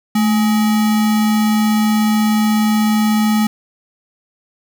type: tone with sample-and-hold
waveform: sine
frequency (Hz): 216.8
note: A3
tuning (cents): -25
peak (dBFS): -11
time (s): 0.15-3.47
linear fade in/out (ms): 5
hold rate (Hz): 1050
effects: none